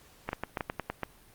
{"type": "clicks", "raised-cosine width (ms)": 0.5, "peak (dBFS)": -16, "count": 9, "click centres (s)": [0.29, 0.331, 0.436, 0.572, 0.608, 0.699, 0.797, 0.9, 1.033], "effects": ["pink hiss -58 dBFS RMS until 1.34 s", "Opus 48 kbps"]}